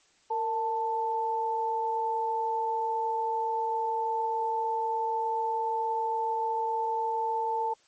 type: tone pair together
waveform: sine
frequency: 460.3 / 883.4 Hz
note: A#4 / A5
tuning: -22 / +7 cents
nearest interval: major seventh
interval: 1129 cents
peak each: -33 / -27 dBFS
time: 0.3-7.74 s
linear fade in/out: 10 ms
effects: white hiss -64 dBFS RMS until 7.87 s + MP3 32 kbps